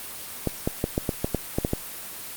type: clicks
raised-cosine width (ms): 2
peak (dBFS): -9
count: 10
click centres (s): 0.473 / 0.675 / 0.841 / 0.979 / 1.092 / 1.245 / 1.347 / 1.585 / 1.649 / 1.734
effects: white hiss -37 dBFS RMS until 2.36 s + Opus 32 kbps